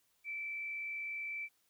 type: tone with frequency modulation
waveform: sine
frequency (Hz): 2324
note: D7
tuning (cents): -19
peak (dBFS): -38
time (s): 0.24-1.49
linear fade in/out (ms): 50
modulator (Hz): 55.7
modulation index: 0.53
effects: white hiss -75 dBFS RMS until 1.69 s